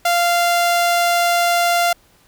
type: tone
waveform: sawtooth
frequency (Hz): 694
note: F5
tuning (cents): -11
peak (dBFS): -10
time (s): 0.05-1.93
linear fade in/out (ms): 5
effects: pink hiss -54 dBFS RMS until 2.27 s